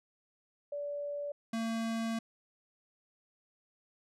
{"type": "tone pair in turn", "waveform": ["sine", "square"], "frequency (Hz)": [578, 226.7], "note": ["D5", "A#3"], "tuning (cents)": [-28, -48], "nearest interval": "octave + major third", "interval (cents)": 1620, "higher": "first", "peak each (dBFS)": [-35, -33], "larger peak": "second", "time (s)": [[0.72, 1.32], [1.53, 2.19]], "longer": "second", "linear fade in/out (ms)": 5, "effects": ["low-pass 9000 Hz 12 dB/octave"]}